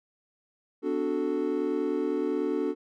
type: chord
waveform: triangle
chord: B minor seventh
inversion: none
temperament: equal with one note detuned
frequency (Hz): 252.4 / 293.7 / 370 / 440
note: B3 / D4 / F#4 / A4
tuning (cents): +38 / 0 / 0 / 0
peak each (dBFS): -33 / -28 / -29 / -29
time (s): 0.82-2.75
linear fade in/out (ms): 50
effects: none